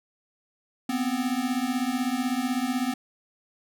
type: beating tone pair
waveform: square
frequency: 244.1 / 260.1 Hz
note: B3 / C4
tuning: -20 / -10 cents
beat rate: 16 Hz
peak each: -29 / -28 dBFS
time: 0.89-2.94 s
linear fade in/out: 5 ms
effects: none